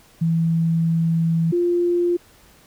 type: tone pair in turn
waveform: sine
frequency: 164.81 / 349.2 Hz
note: E3 / F4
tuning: 0 / 0 cents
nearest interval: octave + minor second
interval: 1300 cents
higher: second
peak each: -16 dBFS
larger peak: neither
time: 0.21-1.52 / 1.52-2.17 s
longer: first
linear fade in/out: 10 ms
effects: pink hiss -52 dBFS RMS until 2.66 s